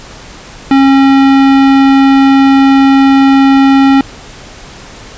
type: tone with hard clipping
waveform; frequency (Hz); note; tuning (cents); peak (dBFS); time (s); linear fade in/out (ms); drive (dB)
sine; 271.7; C#4; -35; -5; 0.71-4.01; 2; 18
effects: pink hiss -31 dBFS RMS until 5.17 s + resampled to 16000 Hz